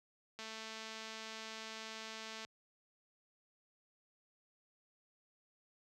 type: click train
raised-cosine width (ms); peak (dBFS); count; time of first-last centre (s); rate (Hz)
0.2; -30; 456; 0.39-2.449; 221
effects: high-pass 80 Hz 12 dB/octave